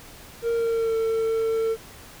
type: tone with pitch glide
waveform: triangle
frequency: 464.5 to 449.2 Hz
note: A#4 to A4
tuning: -6 to +36 cents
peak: -19 dBFS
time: 0.42-1.77 s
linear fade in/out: 50 ms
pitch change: -58 cents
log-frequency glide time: 0.52-0.98 s
effects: pink hiss -45 dBFS RMS until 2.2 s